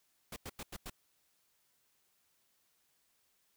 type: noise bursts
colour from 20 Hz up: pink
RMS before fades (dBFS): -44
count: 5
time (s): 0.32-0.899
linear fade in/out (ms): 5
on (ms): 43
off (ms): 91
effects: white hiss -75 dBFS RMS until 3.56 s